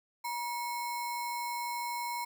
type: tone with sample-and-hold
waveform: sine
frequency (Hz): 956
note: A#5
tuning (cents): +43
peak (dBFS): -33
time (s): 0.24-2.25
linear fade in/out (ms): 10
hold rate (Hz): 3150
effects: none